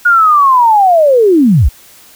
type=linear sweep; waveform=sine; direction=down; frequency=1449 to 43.65 Hz; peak=-4 dBFS; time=0.05-1.69 s; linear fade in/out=10 ms; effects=white hiss -40 dBFS RMS until 2.15 s